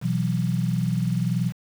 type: chord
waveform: sine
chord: B suspended fourth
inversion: none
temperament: just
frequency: 123.47 / 164.63 / 185.21 Hz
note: B2 / E3 / F#3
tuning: 0 / -2 / +2 cents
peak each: -25 / -25 / -26 dBFS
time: 0.01-1.53 s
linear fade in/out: 50 ms
effects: 7-bit